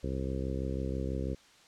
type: harmonic tone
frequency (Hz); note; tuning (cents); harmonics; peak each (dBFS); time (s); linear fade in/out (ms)
66.1; C2; +18; 1 / 2 / 3 / 4 / 5 / 6 / 7 / 8; -35 / -38 / -40 / -41 / -42 / -43 / -43 / -44; 0.03-1.35; 10
effects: white hiss -59 dBFS RMS until 1.67 s + low-pass 6000 Hz 12 dB/octave